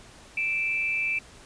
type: tone pair together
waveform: sine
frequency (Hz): 2348 / 2626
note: D7 / E7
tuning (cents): -1 / -7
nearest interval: major second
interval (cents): 194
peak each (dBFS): -26 / -29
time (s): 0.37-1.19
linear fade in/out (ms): 5
effects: pink hiss -50 dBFS RMS until 1.45 s + resampled to 22050 Hz